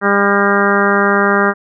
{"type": "harmonic tone with a mistuned harmonic", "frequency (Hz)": 200.6, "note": "G3", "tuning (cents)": 40, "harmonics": [1, 2, 3, 4, 5, 6, 7, 8, 9], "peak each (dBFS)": [-17, -16, -20, -21, -22, -17, -18, -18, -22], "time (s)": [0.01, 1.54], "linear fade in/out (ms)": 50, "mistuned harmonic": 9, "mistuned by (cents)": 65, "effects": []}